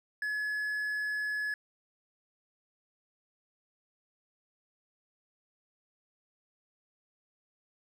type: tone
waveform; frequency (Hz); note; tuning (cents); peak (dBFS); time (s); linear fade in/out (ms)
triangle; 1701; G#6; +41; -29; 0.22-1.54; 2
effects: none